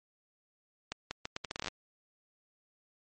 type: accelerating click train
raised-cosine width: 0.2 ms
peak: -18 dBFS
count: 13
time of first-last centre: 0.92-1.682 s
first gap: 190 ms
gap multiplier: 0.76
effects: MP3 32 kbps